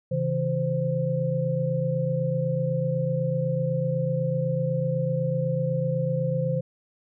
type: tone cluster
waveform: sine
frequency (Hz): 134.9 / 162.9 / 520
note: C#3 / E3 / C5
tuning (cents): -47 / -20 / -11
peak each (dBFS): -27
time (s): 0.11-6.61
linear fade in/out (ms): 10
effects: none